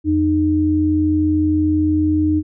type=tone pair together; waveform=sine; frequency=86.1 / 306.6 Hz; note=F2 / D#4; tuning=-24 / -25 cents; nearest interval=octave + minor seventh; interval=2199 cents; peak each=-20 / -14 dBFS; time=0.04-2.43 s; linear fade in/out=50 ms; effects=none